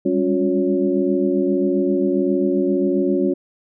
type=tone cluster; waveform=sine; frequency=195.8 / 203.3 / 278.3 / 359.9 / 558 Hz; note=G3 / G#3 / C#4 / F#4 / C#5; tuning=-2 / -37 / +7 / -48 / +11 cents; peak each=-25 / -27 / -20 / -19 / -26 dBFS; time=0.05-3.34 s; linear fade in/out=10 ms; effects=none